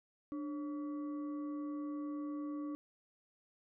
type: tone with frequency modulation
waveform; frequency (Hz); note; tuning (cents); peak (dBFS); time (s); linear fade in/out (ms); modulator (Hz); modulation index
sine; 295.2; D4; +9; -38; 0.32-2.75; 0; 842; 0.37
effects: none